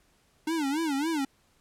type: tone with vibrato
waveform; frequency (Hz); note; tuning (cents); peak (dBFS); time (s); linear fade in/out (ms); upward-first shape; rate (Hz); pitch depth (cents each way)
square; 300; D4; +37; -27; 0.47-1.25; 5; sine; 3.6; 180
effects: pink hiss -66 dBFS RMS until 1.6 s + low-pass 12000 Hz 12 dB/octave